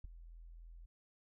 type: tone with ADSR envelope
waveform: sine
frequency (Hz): 41.74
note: E1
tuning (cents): +22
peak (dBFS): -38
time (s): 0.04-0.86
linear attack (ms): 6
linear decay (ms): 11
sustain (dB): -13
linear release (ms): 9
effects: none